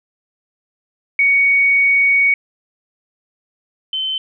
sine tone pair in turn, 2236 / 3073 Hz, C#7 / G7, +14 / -35 cents, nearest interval tritone, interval 551 cents, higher second, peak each -10 / -18 dBFS, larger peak first, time 1.19-2.34 / 3.93-4.18 s, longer first, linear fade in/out 2 ms, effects none

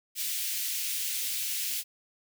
white high-pass noise, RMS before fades -32 dBFS, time 0.15-1.84 s, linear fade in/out 50 ms, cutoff 2200 Hz, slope 24 dB/octave, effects none

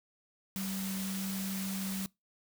sine tone in noise, 192.4 Hz, G3, 32 cents flat, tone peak -35 dBFS, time 0.56-2.06 s, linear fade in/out 0 ms, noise white, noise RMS -41 dBFS, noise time 0.56-2.06 s, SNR +3 dB, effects noise-tail reverb RT60 0.2 s tail -24 dB re dry

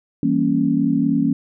sine chord, E diminished seventh, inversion none, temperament equal, 164.81 / 196 / 233.1 / 277.2 Hz, E3 / G3 / Bb3 / Db4, 0 / 0 / 0 / 0 cents, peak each -23 / -24 / -20 / -18 dBFS, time 0.23-1.33 s, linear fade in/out 2 ms, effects none

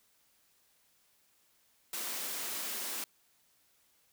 white high-pass noise, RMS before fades -38 dBFS, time 1.93-3.04 s, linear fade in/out 2 ms, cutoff 190 Hz, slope 48 dB/octave, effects white hiss -70 dBFS RMS until 4.12 s

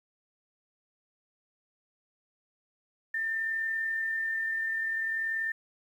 sine tone with amplitude modulation, 1797 Hz, A6, 36 cents sharp, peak -27 dBFS, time 3.14-5.52 s, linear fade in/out 5 ms, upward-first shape sine, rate 40.5 Hz, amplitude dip 30%, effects 10-bit

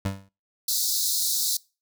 25% pulse tone with exponential decay, 97.3 Hz, G2, 12 cents flat, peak -19 dBFS, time 0.05-0.29 s, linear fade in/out 5 ms, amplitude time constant 51 ms
pink high-pass noise, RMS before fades -25 dBFS, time 0.68-1.57 s, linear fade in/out 5 ms, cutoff 3800 Hz, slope 96 dB/octave
effects noise-tail reverb RT60 0.3 s tail -23 dB re dry

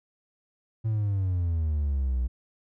triangle exponential sweep, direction down, 113 to 59.8 Hz, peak -21 dBFS, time 0.84-2.28 s, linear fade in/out 20 ms, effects tanh soft clip ceiling -17 dBFS

